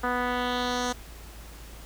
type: tone with low-pass filter sweep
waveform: 10% pulse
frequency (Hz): 246.9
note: B3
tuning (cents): 0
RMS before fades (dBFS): -28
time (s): 0.03-0.93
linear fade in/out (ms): 10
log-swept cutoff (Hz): 1500 to 6800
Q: 1.9
effects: added 54 Hz sine -43 dBFS peak until 1.85 s + pink hiss -48 dBFS RMS until 1.85 s